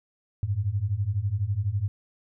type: beating tone pair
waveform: sine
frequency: 94.3 / 106.3 Hz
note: F#2 / G#2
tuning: +33 / +41 cents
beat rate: 12 Hz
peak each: -28 / -26 dBFS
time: 0.43-1.88 s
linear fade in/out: 0 ms
effects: none